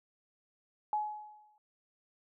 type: tone with exponential decay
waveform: sine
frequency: 846 Hz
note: G#5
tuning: 32 cents sharp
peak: -27 dBFS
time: 0.93-1.58 s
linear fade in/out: 1 ms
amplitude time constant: 140 ms
effects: none